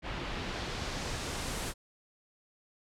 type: noise with low-pass filter sweep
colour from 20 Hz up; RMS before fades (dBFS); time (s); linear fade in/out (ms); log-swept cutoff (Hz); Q
pink; -37; 0.02-1.74; 50; 2700 to 11000; 1
effects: none